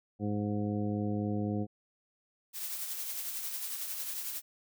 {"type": "harmonic tone", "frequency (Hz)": 103.83, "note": "G#2", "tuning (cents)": 0, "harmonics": [1, 2, 3, 4, 5, 7], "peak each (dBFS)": [-35, -33, -37, -42, -42, -45], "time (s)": [0.19, 1.67], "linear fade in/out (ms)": 50}
{"type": "noise with tremolo", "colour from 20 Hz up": "blue", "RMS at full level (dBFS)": -36, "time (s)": [2.53, 4.42], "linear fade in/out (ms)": 50, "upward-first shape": "triangle", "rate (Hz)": 11, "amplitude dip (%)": 45}
{"effects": []}